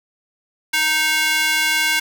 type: tone with high-pass filter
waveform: square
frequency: 311.1 Hz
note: D#4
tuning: in tune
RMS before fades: -18 dBFS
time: 0.73-2 s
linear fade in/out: 10 ms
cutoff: 1900 Hz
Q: 1.7
effects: none